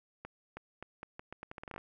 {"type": "accelerating click train", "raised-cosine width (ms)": 0.5, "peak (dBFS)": -28, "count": 15, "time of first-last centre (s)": [0.25, 1.78], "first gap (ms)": 320, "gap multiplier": 0.8, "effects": []}